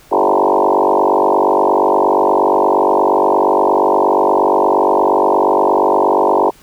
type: tone with frequency modulation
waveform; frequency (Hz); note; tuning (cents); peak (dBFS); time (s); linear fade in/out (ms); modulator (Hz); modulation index
sine; 660; E5; +2; -9; 0.11-6.51; 20; 48.5; 6.8
effects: pink hiss -45 dBFS RMS until 6.62 s